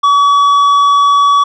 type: tone with tanh clipping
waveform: triangle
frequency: 1137 Hz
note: C#6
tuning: 44 cents sharp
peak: -7 dBFS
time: 0.03-1.44 s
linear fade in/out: 10 ms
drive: 11 dB
effects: none